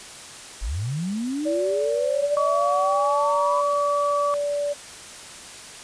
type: linear sweep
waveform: sine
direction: up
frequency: 38.32 to 1008 Hz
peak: -24 dBFS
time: 0.61-3.62 s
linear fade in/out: 20 ms
type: tone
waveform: sine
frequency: 579 Hz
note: D5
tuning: 25 cents flat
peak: -22 dBFS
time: 1.45-4.74 s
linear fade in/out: 20 ms
type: tone with pitch glide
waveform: sine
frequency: 1136 to 1146.5 Hz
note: C#6 to D6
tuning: +42 to -42 cents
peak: -22 dBFS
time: 2.37-4.34 s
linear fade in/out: 0 ms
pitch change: +16 cents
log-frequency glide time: 3.37-3.99 s
effects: white hiss -40 dBFS RMS until 5.83 s + resampled to 22050 Hz